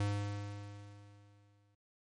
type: tone with exponential decay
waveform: square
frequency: 102.1 Hz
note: G#2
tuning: 29 cents flat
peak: -31 dBFS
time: 0-1.75 s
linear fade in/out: 5 ms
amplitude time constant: 380 ms
effects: low-pass 8000 Hz 12 dB/octave + MP3 48 kbps